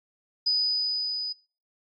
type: tone with level ramp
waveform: sine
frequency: 4978 Hz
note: D#8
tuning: in tune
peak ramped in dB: -20 to -29 dBFS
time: 0.46-1.33 s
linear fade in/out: 10 ms
effects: noise-tail reverb RT60 0.4 s tail -24 dB re dry + AAC 32 kbps